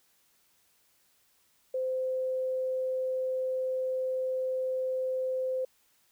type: tone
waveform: sine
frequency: 517 Hz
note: C5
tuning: 21 cents flat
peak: -28 dBFS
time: 1.74-5.65 s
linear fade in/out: 5 ms
effects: white hiss -68 dBFS RMS until 6.11 s